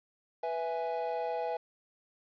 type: chord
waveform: triangle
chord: E major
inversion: second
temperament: equal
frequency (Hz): 493.9 / 659.3 / 830.6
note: B4 / E5 / G#5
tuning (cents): 0 / 0 / 0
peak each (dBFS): -34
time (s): 0.43-1.57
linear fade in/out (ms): 5
effects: resampled to 11025 Hz + 10-bit